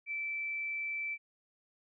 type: tone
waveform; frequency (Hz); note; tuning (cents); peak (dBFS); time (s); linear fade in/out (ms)
sine; 2325; D7; -18; -34; 0.06-1.18; 50
effects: none